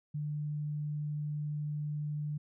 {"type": "tone", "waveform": "sine", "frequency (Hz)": 149, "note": "D3", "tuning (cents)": 25, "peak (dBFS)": -33, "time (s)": [0.14, 2.38], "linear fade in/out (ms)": 10, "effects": []}